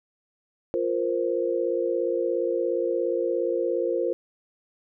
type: chord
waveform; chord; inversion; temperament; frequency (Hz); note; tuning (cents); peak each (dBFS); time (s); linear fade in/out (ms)
sine; F suspended fourth; none; equal; 349.2 / 466.2 / 523.3; F4 / Bb4 / C5; 0 / 0 / 0; -27; 0.74-4.13; 0
effects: none